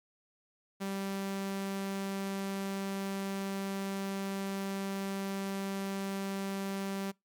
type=tone; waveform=sawtooth; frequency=195.5 Hz; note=G3; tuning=4 cents flat; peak=-30 dBFS; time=0.8-7.12 s; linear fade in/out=20 ms; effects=noise-tail reverb RT60 0.2 s tail -25 dB re dry + MP3 96 kbps